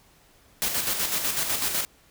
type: noise with tremolo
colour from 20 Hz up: white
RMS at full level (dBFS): -25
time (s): 0.62-1.85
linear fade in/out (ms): 0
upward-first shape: square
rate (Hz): 8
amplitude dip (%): 45
effects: pink hiss -58 dBFS RMS until 2.1 s